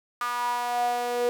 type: tone with high-pass filter sweep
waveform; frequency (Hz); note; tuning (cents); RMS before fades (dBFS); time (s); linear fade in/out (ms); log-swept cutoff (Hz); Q
sawtooth; 242.7; B3; -30; -27; 0.21-1.29; 0; 1200 to 500; 7
effects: none